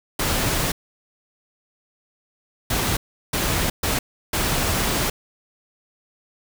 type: noise bursts at uneven times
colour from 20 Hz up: pink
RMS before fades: -22 dBFS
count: 5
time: 0.19-0.72 / 2.7-2.97 / 3.33-3.7 / 3.83-3.99 / 4.33-5.1 s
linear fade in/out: 5 ms
effects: none